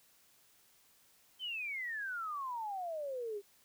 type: exponential sweep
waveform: sine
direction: down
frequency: 3136 to 391.8 Hz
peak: -37 dBFS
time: 1.39-3.42 s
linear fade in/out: 50 ms
effects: white hiss -67 dBFS RMS until 3.64 s